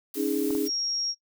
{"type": "noise", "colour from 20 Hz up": "blue", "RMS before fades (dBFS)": -38, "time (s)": [0.14, 0.68], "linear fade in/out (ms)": 2}
{"type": "chord", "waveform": "sine", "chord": "C# suspended second", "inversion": "none", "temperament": "equal with one note detuned", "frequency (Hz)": [277.2, 313.8, 415.3], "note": ["C#4", "D#4", "G#4"], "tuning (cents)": [0, 15, 0], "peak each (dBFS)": -28, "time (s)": [0.15, 0.7], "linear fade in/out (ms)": 50}
{"type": "clicks", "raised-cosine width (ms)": 1, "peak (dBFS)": -25, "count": 2, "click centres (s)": [0.506, 0.551]}
{"type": "tone", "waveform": "sine", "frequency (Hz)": 5588, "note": "F8", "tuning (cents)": 0, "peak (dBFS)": -26, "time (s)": [0.65, 1.15], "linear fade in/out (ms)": 50}
{"effects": ["noise-tail reverb RT60 0.1 s tail -21 dB re dry"]}